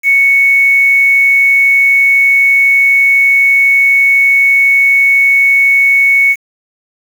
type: tone with quantisation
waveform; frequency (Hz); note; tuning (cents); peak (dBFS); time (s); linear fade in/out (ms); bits
sine; 2217; C#7; 0; -5; 0.03-6.36; 50; 5
effects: none